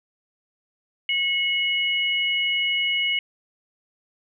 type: tone pair together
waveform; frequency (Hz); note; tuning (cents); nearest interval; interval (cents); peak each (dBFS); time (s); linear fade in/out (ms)
sine; 2185 / 2917; C#7 / F#7; -26 / -25; perfect fourth; 501; -23; 1.09-3.19; 2
effects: none